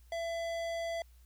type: tone with tanh clipping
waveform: sine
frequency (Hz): 670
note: E5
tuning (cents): +28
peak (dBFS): -36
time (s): 0.12-1.02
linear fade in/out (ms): 2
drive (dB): 18
effects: added 60 Hz sine -56 dBFS peak until 1.25 s + white hiss -70 dBFS RMS until 1.25 s